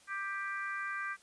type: harmonic tone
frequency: 394.3 Hz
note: G4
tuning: 10 cents sharp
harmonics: 3 / 4 / 5 / 6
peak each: -40 / -38 / -43 / -47 dBFS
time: 0.07-1.17 s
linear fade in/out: 50 ms
effects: white hiss -62 dBFS RMS until 1.22 s + resampled to 22050 Hz

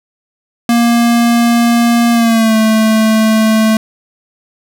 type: tone with pitch glide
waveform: square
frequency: 235.3 to 219.5 Hz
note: A#3 to A3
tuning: +16 to -4 cents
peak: -8 dBFS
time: 0.69-3.77 s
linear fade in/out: 2 ms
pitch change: -120 cents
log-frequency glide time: 2.12-2.56 s
effects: none

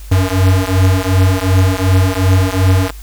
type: beating tone pair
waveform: square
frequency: 92.5 / 95.2 Hz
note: F#2 / F#2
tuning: 0 / +50 cents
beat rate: 2.7 Hz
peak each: -13 dBFS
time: 0.11-2.91 s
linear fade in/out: 10 ms
effects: added 50 Hz sine -28 dBFS peak until 3.02 s + white hiss -41 dBFS RMS until 3.02 s

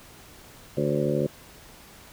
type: harmonic tone with a mistuned harmonic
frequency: 73.42 Hz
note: D2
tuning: in tune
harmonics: 2 / 3 / 4 / 5 / 6 / 7 / 8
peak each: -28 / -30 / -32 / -28 / -34 / -29 / -32 dBFS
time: 0.77-1.27 s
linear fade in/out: 5 ms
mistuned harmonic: 8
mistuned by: -47 cents
effects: pink hiss -49 dBFS RMS until 2.12 s

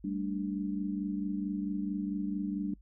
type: chord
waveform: sine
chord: G suspended second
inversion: none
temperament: just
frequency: 196 / 220.5 / 294 Hz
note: G3 / A3 / D4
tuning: 0 / +4 / +2 cents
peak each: -34 / -39 / -35 dBFS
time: 0.04-2.74 s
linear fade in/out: 5 ms
effects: noise-tail reverb RT60 0.1 s tail -25 dB re dry + added 50 Hz sine -54 dBFS peak until 2.81 s

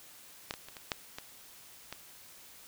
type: clicks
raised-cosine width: 0.2 ms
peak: -16 / -22 / -29 / -27 / -13 / -22 / -22 dBFS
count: 7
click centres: 0.509 / 0.539 / 0.686 / 0.768 / 0.918 / 1.185 / 1.926 s
effects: white hiss -54 dBFS RMS until 2.67 s

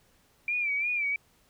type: tone with vibrato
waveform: sine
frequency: 2354 Hz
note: D7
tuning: 3 cents sharp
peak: -26 dBFS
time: 0.48-1.16 s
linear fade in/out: 2 ms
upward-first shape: sine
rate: 2.9 Hz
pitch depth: 79 cents each way
effects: pink hiss -65 dBFS RMS until 1.49 s

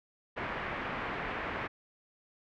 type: low-pass noise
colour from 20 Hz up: white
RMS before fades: -37 dBFS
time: 0.36-1.68 s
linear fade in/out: 20 ms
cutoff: 2100 Hz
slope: 24 dB/octave
effects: none

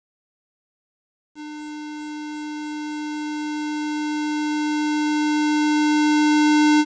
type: tone with level ramp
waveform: square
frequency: 301.2 Hz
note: D4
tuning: 44 cents sharp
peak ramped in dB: -33 to -13 dBFS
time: 1.35-6.85 s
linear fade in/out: 50 ms
effects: resampled to 16000 Hz + 9-bit

